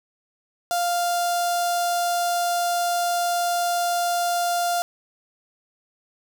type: tone with notch filter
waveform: sawtooth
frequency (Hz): 698.5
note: F5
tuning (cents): 0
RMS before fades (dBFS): -23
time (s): 0.71-4.82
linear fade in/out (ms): 0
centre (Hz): 2200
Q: 0.82
effects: none